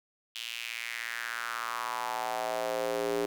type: tone with high-pass filter sweep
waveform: square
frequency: 58.27 Hz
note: A#1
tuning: in tune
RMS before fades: -34 dBFS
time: 0.35-3.26 s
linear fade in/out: 5 ms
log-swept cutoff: 3100 to 380 Hz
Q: 3.6
effects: none